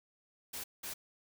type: noise bursts at uneven times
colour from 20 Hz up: white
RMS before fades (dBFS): -42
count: 2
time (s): 0.53-0.64 / 0.83-0.94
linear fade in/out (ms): 10
effects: none

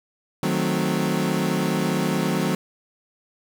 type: chord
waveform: 30% pulse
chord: D# diminished seventh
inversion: none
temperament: equal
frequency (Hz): 155.56 / 185 / 220 / 261.6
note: D#3 / F#3 / A3 / C4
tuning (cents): 0 / 0 / 0 / 0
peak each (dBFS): -24 / -22 / -25 / -25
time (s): 0.43-2.55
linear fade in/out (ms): 2
effects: none

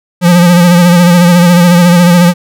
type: tone with vibrato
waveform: square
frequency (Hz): 175.1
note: F3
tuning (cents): +5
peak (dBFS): -3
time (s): 0.21-2.34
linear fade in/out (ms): 50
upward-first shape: sine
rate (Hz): 14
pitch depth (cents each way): 46
effects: none

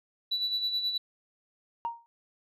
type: tone with tremolo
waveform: sine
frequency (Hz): 3951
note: B7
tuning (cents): 0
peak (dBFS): -24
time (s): 0.31-0.98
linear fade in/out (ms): 10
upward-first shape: sine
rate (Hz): 9.4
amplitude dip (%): 60
type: tone with exponential decay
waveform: sine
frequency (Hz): 932.3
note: A#5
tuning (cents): 0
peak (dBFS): -25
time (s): 1.85-2.06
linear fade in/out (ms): 0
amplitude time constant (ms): 45
effects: tanh soft clip ceiling -23 dBFS

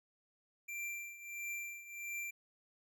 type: tone with tremolo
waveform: square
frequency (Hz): 2359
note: D7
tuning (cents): +7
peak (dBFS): -39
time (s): 0.68-2.31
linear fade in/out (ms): 10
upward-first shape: triangle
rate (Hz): 1.5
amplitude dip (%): 80
effects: none

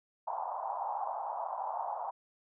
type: band-pass noise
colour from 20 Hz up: pink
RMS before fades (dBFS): -37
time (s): 0.27-2.11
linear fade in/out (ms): 10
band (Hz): 710 to 980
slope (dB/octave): 48
effects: none

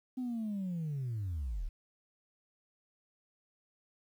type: linear sweep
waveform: sine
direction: down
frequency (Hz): 258.8 to 31.1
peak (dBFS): -32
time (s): 0.17-1.69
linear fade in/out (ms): 10
effects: tanh soft clip ceiling -32 dBFS + 11-bit

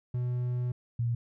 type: tone pair in turn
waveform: triangle / sine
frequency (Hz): 123.47 / 118.12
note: B2 / A#2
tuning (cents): 0 / +23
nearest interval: minor second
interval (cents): 77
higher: first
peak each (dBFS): -26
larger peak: neither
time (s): 0.14-0.72 / 0.99-1.15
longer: first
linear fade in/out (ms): 5
effects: none

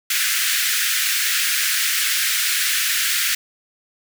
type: high-pass noise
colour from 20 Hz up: pink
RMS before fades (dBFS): -20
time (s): 0.1-3.35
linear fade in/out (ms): 5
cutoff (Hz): 1500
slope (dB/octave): 48
effects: none

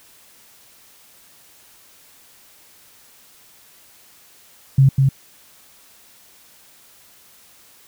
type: tone with echo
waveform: sine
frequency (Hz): 135.1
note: C#3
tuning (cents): -44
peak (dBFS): -8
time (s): 4.78-4.89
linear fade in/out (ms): 5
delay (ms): 200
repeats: 1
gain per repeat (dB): -3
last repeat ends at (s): 5.09
effects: white hiss -50 dBFS RMS until 7.87 s

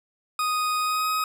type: tone with pitch glide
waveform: 40% pulse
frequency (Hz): 1244.5 to 1261.1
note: D#6 to D#6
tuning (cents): 0 to +23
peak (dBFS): -22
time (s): 0.39-1.24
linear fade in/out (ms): 2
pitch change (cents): +23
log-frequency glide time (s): 0.79-1.09
effects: none

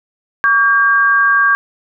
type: tone pair together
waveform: sine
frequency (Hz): 1137.7 / 1606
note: C#6 / G6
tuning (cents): +45 / +41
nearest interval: tritone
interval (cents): 596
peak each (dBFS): -13 / -10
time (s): 0.44-1.55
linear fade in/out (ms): 0
effects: none

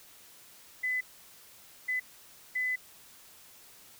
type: tone bursts at uneven times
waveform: sine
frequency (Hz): 2009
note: B6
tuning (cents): +29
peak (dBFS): -28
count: 3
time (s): 0.83-1.01 / 1.88-2 / 2.55-2.76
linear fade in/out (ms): 10
effects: white hiss -55 dBFS RMS until 3.99 s

